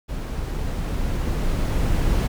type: noise with level ramp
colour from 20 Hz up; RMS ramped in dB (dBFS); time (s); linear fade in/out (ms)
brown; -28 to -19; 0.08-2.28; 20
effects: none